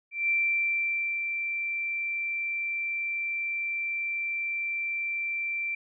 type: tone with ADSR envelope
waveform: sine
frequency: 2349 Hz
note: D7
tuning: in tune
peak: -22 dBFS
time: 0.11-5.75 s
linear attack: 180 ms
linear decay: 920 ms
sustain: -6 dB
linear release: 5 ms
effects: none